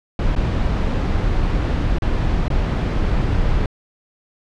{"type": "noise with dropouts", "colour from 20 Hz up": "brown", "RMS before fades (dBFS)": -18, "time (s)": [0.19, 3.66], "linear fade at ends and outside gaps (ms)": 2, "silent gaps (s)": [[0.352, 0.362], [1.985, 2.02], [2.482, 2.502]], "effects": ["low-pass 4000 Hz 12 dB/octave"]}